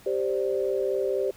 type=chord; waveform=sine; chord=G suspended fourth; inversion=none; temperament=equal; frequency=392 / 523.3 / 587.3 Hz; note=G4 / C5 / D5; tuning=0 / 0 / 0 cents; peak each=-26 / -28 / -31 dBFS; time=0.06-1.31 s; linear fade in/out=5 ms; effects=pink hiss -53 dBFS RMS until 1.36 s